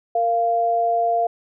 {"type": "tone pair together", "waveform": "sine", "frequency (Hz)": [462.5, 693], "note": ["A#4", "F5"], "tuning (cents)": [-14, -14], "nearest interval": "perfect fifth", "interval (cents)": 700, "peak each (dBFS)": [-25, -17], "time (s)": [0.15, 1.27], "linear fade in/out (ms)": 5, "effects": []}